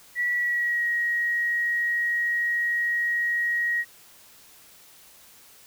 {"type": "tone with pitch glide", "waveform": "sine", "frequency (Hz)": [1942, 1893.3], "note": ["B6", "A#6"], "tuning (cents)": [-30, 26], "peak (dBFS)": -22, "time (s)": [0.15, 3.85], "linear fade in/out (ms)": 50, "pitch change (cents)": -44, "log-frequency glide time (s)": [0.35, 0.86], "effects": ["white hiss -52 dBFS RMS until 5.66 s"]}